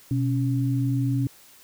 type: tone pair together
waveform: sine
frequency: 125.35 / 277.2 Hz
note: B2 / C#4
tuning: +26 / 0 cents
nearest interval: octave + major second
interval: 1374 cents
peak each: -22 / -26 dBFS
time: 0.11-1.27 s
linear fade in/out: 2 ms
effects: white hiss -52 dBFS RMS until 1.63 s